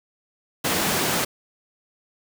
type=high-pass noise; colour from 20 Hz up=pink; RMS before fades=-23 dBFS; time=0.64-1.25 s; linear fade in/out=10 ms; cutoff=150 Hz; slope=12 dB/octave; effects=none